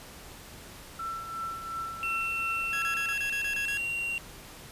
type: tone with tremolo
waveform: sine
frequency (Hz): 1340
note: E6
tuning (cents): +28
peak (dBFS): -31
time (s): 0.99-3.13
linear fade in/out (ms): 5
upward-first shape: triangle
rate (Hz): 2.8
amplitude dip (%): 60
type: tone with pitch glide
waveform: triangle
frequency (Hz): 2700 to 2754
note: E7 to F7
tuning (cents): +41 to -25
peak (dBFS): -28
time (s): 2.03-4.18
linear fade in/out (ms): 0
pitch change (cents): +34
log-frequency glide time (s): 3.64-3.76
type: tone bursts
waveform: 40% pulse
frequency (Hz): 1661.2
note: G#6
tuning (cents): 0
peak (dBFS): -32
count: 9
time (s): 2.73-3.773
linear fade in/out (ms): 0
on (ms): 91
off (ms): 28
effects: pink hiss -47 dBFS RMS until 4.71 s + resampled to 32000 Hz